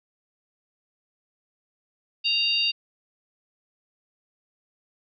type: harmonic tone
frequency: 930 Hz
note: A#5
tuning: 4 cents flat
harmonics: 3 / 4 / 5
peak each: -23 / -28 / -26 dBFS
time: 2.24-2.72 s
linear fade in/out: 20 ms
effects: none